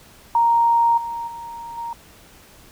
sine tone with level steps, 932.3 Hz, A#5, in tune, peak -13 / -25 / -31 / -26 dBFS, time 0.35-1.93 s, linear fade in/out 2 ms, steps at 0.97 / 1.27 / 1.77 s, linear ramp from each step 10 ms, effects pink hiss -48 dBFS RMS until 2.71 s

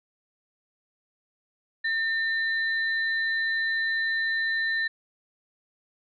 sine tone pair together, 1805 / 4003 Hz, A6 / B7, +44 / +23 cents, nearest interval octave + major second, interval 1379 cents, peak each -24 / -35 dBFS, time 1.84-4.88 s, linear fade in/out 10 ms, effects none

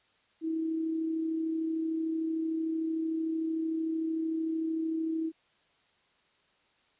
sine tone with amplitude modulation, 322.5 Hz, E4, 38 cents flat, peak -27 dBFS, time 0.41-5.32 s, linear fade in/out 50 ms, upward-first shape sine, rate 33.3 Hz, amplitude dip 35%, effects white hiss -68 dBFS RMS until 6.99 s + resampled to 8000 Hz

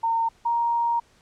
sine tone pair in turn, 914 / 937 Hz, A#5 / A#5, -34 / +9 cents, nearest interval unison, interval 43 cents, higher second, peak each -20 dBFS, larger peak neither, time 0.03-0.29 / 0.45-1 s, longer second, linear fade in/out 10 ms, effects pink hiss -59 dBFS RMS until 1.21 s + low-pass 8000 Hz 12 dB/octave

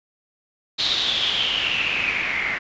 white noise with low-pass filter sweep, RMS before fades -23 dBFS, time 0.78-2.59 s, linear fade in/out 20 ms, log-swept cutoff 4000 to 2000 Hz, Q 8.4, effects resampled to 16000 Hz

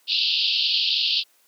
white band-pass noise, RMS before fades -22 dBFS, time 0.07-1.24 s, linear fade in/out 50 ms, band 2700 to 4800 Hz, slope 96 dB/octave, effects white hiss -61 dBFS RMS until 1.47 s + high-pass 300 Hz 12 dB/octave

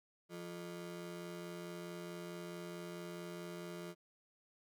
30% pulse ring-modulated tone, 261.6 Hz, C4, in tune, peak -39 dBFS, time 0.29-3.95 s, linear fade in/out 50 ms, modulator 88.5 Hz, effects none

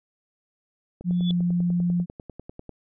click train, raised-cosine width 2 ms, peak -25 dBFS, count 18, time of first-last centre 1.01-2.693 s, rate 10.1 Hz
sine tone with pitch glide, 176.9 to 175.07 Hz, F3 to F3, +23 to +5 cents, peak -20 dBFS, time 1.04-2.06 s, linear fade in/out 50 ms, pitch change -18 cents, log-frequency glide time 1.23-1.39 s
sine tone with exponential growth, 3443 Hz, A7, 38 cents flat, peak -27 dBFS, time 1.11-1.31 s, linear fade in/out 1 ms, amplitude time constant 42 ms
effects none

